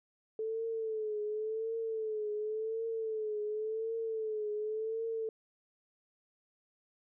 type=tone with vibrato; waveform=sine; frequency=437 Hz; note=A4; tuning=12 cents flat; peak=-33 dBFS; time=0.39-5.29 s; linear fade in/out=2 ms; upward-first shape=triangle; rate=0.91 Hz; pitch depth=75 cents each way; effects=none